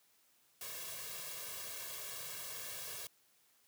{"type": "noise with comb filter", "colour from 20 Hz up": "white", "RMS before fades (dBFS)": -45, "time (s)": [0.61, 3.07], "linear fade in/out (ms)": 2, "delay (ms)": 1.8, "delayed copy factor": 0.95, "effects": ["white hiss -71 dBFS RMS until 3.67 s", "high-pass 100 Hz 12 dB/octave"]}